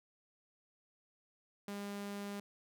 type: tone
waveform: sawtooth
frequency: 202.1 Hz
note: G#3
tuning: 47 cents flat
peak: -37 dBFS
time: 1.68-2.4 s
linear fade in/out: 2 ms
effects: none